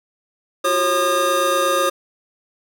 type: tone cluster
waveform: square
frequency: 348.5 / 376.7 / 542 / 1220 Hz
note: F4 / F#4 / C#5 / D#6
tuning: -4 / +31 / -39 / -34 cents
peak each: -27 / -28 / -20 / -20 dBFS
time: 0.64-1.9 s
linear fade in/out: 10 ms
effects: none